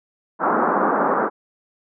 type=band-pass noise; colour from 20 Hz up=white; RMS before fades=-19 dBFS; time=0.39-1.3 s; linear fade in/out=50 ms; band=190 to 1400 Hz; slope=48 dB/octave; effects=none